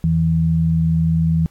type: tone pair together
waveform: sine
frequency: 82.7 / 163.03 Hz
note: E2 / E3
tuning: +6 / -19 cents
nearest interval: octave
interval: 1175 cents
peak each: -21 / -14 dBFS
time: 0.04-1.46 s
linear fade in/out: 0 ms
effects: pink hiss -56 dBFS RMS until 1.5 s + AAC 64 kbps